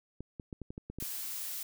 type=clicks; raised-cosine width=3 ms; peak=-28 dBFS; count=9; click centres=0.206 / 0.398 / 0.528 / 0.617 / 0.705 / 0.779 / 0.9 / 0.986 / 1.025 s
type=noise; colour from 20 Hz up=blue; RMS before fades=-39 dBFS; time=1-1.63 s; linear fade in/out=2 ms
effects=none